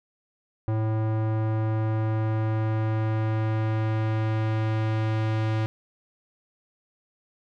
square tone with low-pass filter sweep, 109.7 Hz, A2, 5 cents flat, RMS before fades -25 dBFS, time 0.68-5.66 s, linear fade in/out 0 ms, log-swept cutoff 1000 to 3400 Hz, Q 0.74, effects none

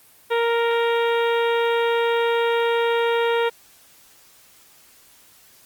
harmonic tone, 466.2 Hz, A#4, in tune, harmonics 1 / 2 / 3 / 4 / 5 / 6 / 7 / 8, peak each -19 / -25 / -29 / -31 / -33 / -35 / -36 / -37 dBFS, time 0.3-3.5 s, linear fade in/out 20 ms, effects white hiss -52 dBFS RMS until 5.65 s + Opus 32 kbps

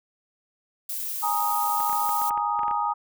violet noise, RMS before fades -31 dBFS, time 0.89-2.3 s, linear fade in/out 5 ms
sine chord, Ab suspended second, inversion none, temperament equal, 830.6 / 932.3 / 1244.5 Hz, Ab5 / Bb5 / Eb6, 0 / 0 / 0 cents, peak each -27 dBFS, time 1.22-2.94 s, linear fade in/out 20 ms
clicks, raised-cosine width 0.5 ms, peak -24 dBFS, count 11, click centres 1.804 / 1.896 / 1.93 / 2.091 / 2.217 / 2.307 / 2.376 / 2.592 / 2.633 / 2.681 / 2.711 s
effects none

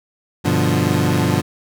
25% pulse chord, G dominant seventh, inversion none, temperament equal, 98 / 123.47 / 146.83 / 174.61 Hz, G2 / B2 / D3 / F3, 0 / 0 / 0 / 0 cents, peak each -17 dBFS, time 0.44-1.42 s, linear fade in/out 20 ms, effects none

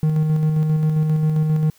triangle tone with tremolo, 155.4 Hz, D#3, 2 cents flat, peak -12 dBFS, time 0.03-1.7 s, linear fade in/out 0 ms, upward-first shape square, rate 7.5 Hz, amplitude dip 30%, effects white hiss -55 dBFS RMS until 1.78 s

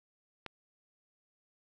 click, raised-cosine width 0.3 ms, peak -24 dBFS, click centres 0.463 s, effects none

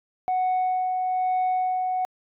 sine tone with tremolo, 740 Hz, F#5, in tune, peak -18 dBFS, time 0.28-2.05 s, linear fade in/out 0 ms, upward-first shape sine, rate 1.1 Hz, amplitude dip 35%, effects tanh soft clip ceiling -19 dBFS

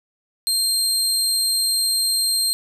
25% pulse tone, 4186 Hz, C8, in tune, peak -13 dBFS, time 0.47-2.53 s, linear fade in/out 0 ms, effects none

